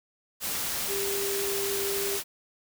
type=tone in noise; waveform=sine; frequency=397.5 Hz; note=G4; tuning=24 cents sharp; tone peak=-30 dBFS; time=0.87-2.2 s; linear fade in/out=50 ms; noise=white; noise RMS=-31 dBFS; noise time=0.4-2.24 s; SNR=-2 dB; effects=none